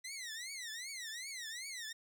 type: tone with vibrato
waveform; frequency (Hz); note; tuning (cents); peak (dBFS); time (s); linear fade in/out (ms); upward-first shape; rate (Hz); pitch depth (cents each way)
15% pulse; 1975.5; B6; 0; -36; 0.04-1.93; 10; triangle; 2.6; 250
effects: none